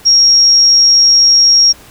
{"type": "tone", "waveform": "sine", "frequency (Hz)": 5588, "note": "F8", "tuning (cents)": 0, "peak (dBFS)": -4, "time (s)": [0.05, 1.73], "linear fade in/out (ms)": 20, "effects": ["pink hiss -39 dBFS RMS until 1.9 s"]}